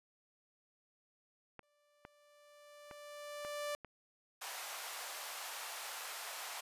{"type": "clicks", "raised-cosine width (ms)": 0.5, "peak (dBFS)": -33, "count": 5, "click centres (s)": [1.593, 2.051, 2.912, 3.449, 3.847]}
{"type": "tone with exponential growth", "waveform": "sawtooth", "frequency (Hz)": 587.3, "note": "D5", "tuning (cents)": 0, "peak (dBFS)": -33, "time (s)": [1.63, 3.75], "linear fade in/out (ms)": 0, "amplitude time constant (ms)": 460}
{"type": "high-pass noise", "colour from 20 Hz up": "pink", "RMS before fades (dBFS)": -45, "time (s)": [4.41, 6.61], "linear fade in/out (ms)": 10, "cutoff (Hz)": 670, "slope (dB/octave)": 24}
{"effects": ["resampled to 32000 Hz"]}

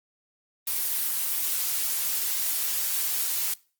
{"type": "noise", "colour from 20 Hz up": "blue", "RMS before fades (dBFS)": -27, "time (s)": [0.67, 3.54], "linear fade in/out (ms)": 5, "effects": ["noise-tail reverb RT60 0.4 s tail -23 dB re dry", "Opus 24 kbps"]}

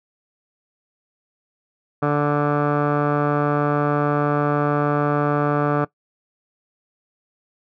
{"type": "tone with low-pass filter", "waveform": "15% pulse", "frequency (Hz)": 146.4, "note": "D3", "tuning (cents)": -5, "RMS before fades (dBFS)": -19, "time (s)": [2.02, 5.85], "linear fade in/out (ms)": 10, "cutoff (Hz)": 1100, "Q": 4.3, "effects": ["noise-tail reverb RT60 0.1 s tail -19 dB re dry"]}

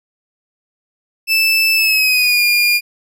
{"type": "tone with pitch glide", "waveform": "30% pulse", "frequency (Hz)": [2637, 2418], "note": ["E7", "D7"], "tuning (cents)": [0, 50], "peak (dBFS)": -8, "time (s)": [1.27, 2.81], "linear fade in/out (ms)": 50, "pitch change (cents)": -150, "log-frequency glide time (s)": [1.75, 2.43], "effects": []}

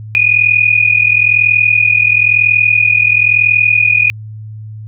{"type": "tone pair together", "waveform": "sine", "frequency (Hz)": [2442, 2483], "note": ["D#7", "D#7"], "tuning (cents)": [-33, -4], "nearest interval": "unison", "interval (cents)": 29, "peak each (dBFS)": -10, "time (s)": [0.15, 4.1], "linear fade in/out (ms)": 0, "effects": ["added 108 Hz sine -25 dBFS peak until 4.87 s"]}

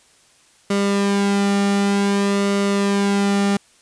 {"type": "tone with flanger", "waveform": "sawtooth", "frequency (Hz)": 200, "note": "G3", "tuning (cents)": 35, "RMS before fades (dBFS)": -18, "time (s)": [0.7, 3.57], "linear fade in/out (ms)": 5, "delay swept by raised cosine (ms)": [1.2, 1.92], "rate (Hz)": 0.54, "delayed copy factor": -0.55, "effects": ["white hiss -54 dBFS RMS until 3.81 s", "resampled to 22050 Hz"]}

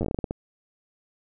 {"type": "slowing click train", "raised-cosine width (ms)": 2, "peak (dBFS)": -14, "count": 11, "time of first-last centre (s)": [0.01, 0.309], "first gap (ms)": 9, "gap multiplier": 1.25, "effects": []}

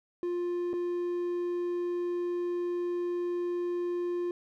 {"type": "tone with dropouts", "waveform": "triangle", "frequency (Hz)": 351.2, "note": "F4", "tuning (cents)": 10, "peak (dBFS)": -27, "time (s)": [0.23, 4.31], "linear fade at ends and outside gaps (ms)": 1, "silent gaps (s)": [0.732, 0.737], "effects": []}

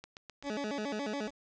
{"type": "click train", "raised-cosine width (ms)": 0.2, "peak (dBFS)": -28, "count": 4, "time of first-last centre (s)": [0.04, 0.426], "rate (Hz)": 7.78}
{"type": "tone with vibrato", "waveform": "20% pulse", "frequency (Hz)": 245.5, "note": "B3", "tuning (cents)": -10, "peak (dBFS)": -29, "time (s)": [0.43, 1.31], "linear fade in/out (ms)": 50, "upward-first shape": "square", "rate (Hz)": 7.1, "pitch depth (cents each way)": 250}
{"effects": ["resampled to 16000 Hz", "9-bit"]}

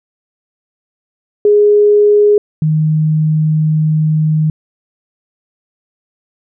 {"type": "tone pair in turn", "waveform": "sine", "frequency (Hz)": [414.9, 155.41], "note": ["G#4", "D#3"], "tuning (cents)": [-2, -2], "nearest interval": "octave + perfect fourth", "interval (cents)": 1700, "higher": "first", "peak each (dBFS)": [-5, -9], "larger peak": "first", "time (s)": [[1.45, 2.38], [2.62, 4.5]], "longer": "second", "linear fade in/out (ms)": 2, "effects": []}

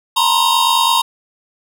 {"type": "tone cluster", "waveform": "square", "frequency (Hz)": [918, 967, 1053, 3725], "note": ["A#5", "B5", "C6", "A#7"], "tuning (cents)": [-27, -37, 11, -2], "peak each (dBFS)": -18, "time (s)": [0.16, 1.02], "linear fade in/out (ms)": 10, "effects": []}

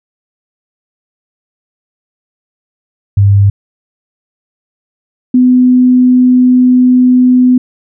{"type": "tone pair in turn", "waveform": "sine", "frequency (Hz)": [100, 251.4], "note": ["G2", "B3"], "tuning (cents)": [35, 31], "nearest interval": "octave + major third", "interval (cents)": 1596, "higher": "second", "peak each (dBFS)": -3, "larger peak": "neither", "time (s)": [[3.17, 3.5], [5.34, 7.58]], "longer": "second", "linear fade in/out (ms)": 5, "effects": []}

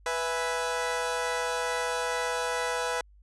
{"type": "chord", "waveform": "20% pulse", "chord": "E major", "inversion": "second", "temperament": "equal", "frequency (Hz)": [493.9, 659.3, 830.6], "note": ["B4", "E5", "G#5"], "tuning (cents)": [0, 0, 0], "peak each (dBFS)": [-25, -29, -30], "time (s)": [0.06, 3.01], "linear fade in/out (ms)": 2, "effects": ["added 50 Hz sine -53 dBFS peak until 3.22 s", "resampled to 24000 Hz"]}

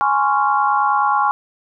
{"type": "chord", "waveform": "sine", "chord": "Db major seventh", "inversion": "second", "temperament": "just", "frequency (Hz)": [831.5, 1039.4, 1108.7, 1385.9], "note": ["Ab5", "C6", "Db6", "F6"], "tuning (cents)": [2, -12, 0, -14], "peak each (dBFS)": [-17, -22, -18, -22], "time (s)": [0.01, 1.31], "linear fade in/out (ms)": 0, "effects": []}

